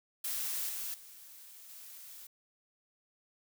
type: noise with level steps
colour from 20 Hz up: blue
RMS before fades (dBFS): -36 / -39 / -53 / -50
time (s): 0.24-2.27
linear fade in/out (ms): 5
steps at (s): 0.69 / 0.94 / 1.69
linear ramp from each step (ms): 2
effects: none